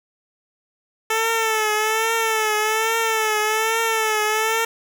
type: tone with vibrato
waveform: 10% pulse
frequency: 440 Hz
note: A4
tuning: in tune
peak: -10 dBFS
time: 1.1-4.65 s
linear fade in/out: 5 ms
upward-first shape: triangle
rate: 1.2 Hz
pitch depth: 67 cents each way
effects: none